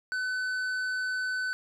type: tone with tanh clipping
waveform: sine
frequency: 1509 Hz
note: F#6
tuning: 34 cents sharp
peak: -30 dBFS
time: 0.12-1.53 s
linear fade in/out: 0 ms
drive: 9 dB
effects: none